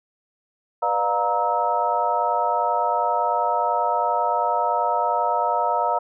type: tone cluster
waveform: sine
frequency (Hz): 494.2 / 597 / 707 / 935 / 1296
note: B4 / D5 / F5 / A#5 / E6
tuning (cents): +1 / +28 / +21 / +5 / -30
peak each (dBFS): -30 / -27 / -24 / -22 / -27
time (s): 0.82-5.99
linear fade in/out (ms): 10
effects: none